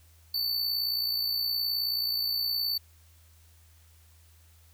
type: tone with amplitude modulation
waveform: square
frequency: 4500 Hz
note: C#8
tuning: 25 cents sharp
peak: -25 dBFS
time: 0.34-2.78 s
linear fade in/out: 5 ms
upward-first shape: sine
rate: 59 Hz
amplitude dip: 55%
effects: added 81 Hz sine -56 dBFS peak until 4.73 s + white hiss -63 dBFS RMS until 4.73 s